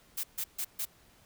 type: noise bursts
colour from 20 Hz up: blue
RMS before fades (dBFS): -34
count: 4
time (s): 0.17-0.854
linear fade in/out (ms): 10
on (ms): 66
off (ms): 140
effects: pink hiss -62 dBFS RMS until 1.25 s